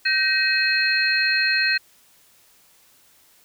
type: tone cluster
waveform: sine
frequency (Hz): 1546 / 1883 / 2549 / 4218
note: G6 / A#6 / D#7 / C8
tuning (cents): -24 / +17 / +41 / +13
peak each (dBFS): -23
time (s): 0.05-1.78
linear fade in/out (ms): 10
effects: white hiss -56 dBFS RMS until 3.44 s